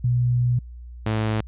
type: tone pair in turn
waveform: sine / sawtooth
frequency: 122.6 / 109.22 Hz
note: B2 / A2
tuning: -12 / -12 cents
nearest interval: major second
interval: 200 cents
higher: first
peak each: -17 dBFS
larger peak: neither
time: 0.04-0.59 / 1.06-1.41 s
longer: first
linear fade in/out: 5 ms
effects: added 60 Hz sine -36 dBFS peak until 1.47 s + resampled to 8000 Hz